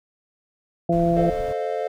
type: harmonic tone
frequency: 170 Hz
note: F3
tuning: 46 cents flat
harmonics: 1 / 2 / 3 / 4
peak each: -21 / -23 / -26 / -21 dBFS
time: 0.89-1.3 s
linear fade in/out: 5 ms
type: noise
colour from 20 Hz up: brown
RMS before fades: -34 dBFS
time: 0.92-1.53 s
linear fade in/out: 5 ms
type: chord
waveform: triangle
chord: F dominant seventh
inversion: first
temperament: equal with one note detuned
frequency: 440 / 523.3 / 613.7 / 698.5 Hz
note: A4 / C5 / Eb5 / F5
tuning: 0 / 0 / -24 / 0 cents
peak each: -26 / -27 / -28 / -27 dBFS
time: 1.16-1.88 s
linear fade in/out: 10 ms
effects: none